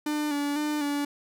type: tone with vibrato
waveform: 45% pulse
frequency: 293.7 Hz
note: D4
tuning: in tune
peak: -26 dBFS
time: 0.06-1.05 s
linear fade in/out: 5 ms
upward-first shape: square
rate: 2 Hz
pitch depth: 34 cents each way
effects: none